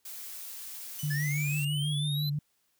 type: noise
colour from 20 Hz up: blue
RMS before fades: -42 dBFS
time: 0.05-1.65 s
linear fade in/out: 5 ms
type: tone with exponential decay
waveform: 5% pulse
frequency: 2982 Hz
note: F#7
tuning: 13 cents sharp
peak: -28 dBFS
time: 0.99-1.36 s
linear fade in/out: 0 ms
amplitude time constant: 79 ms
type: tone with vibrato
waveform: sine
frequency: 146.83 Hz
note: D3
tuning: in tune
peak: -28 dBFS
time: 1.03-2.39 s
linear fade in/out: 5 ms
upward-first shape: sine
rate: 6.1 Hz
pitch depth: 38 cents each way
type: linear sweep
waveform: square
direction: up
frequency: 1689 to 4087 Hz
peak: -34 dBFS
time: 1.1-2.3 s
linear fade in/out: 10 ms
effects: white hiss -73 dBFS RMS until 2.79 s